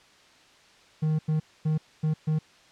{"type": "tone bursts at uneven times", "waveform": "triangle", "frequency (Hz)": 155.56, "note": "D#3", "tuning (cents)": 0, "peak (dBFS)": -20, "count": 5, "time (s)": [[1.02, 1.19], [1.28, 1.4], [1.65, 1.78], [2.03, 2.14], [2.27, 2.39]], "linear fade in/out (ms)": 10, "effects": ["white hiss -56 dBFS RMS until 2.71 s", "low-pass 5000 Hz 12 dB/octave"]}